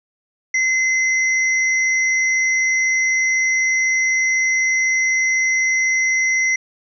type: tone pair together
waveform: sine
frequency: 2054 / 5810 Hz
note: C7 / F#8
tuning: -33 / -32 cents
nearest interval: octave + tritone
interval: 1801 cents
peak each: -15 / -25 dBFS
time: 0.54-6.56 s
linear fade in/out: 5 ms
effects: none